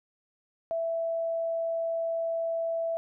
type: tone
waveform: sine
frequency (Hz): 662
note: E5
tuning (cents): +7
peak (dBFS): -27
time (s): 0.71-2.97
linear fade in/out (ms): 0
effects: none